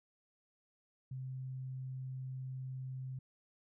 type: tone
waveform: sine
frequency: 130.4 Hz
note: C3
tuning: 5 cents flat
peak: -40 dBFS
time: 1.11-3.19 s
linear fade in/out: 5 ms
effects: none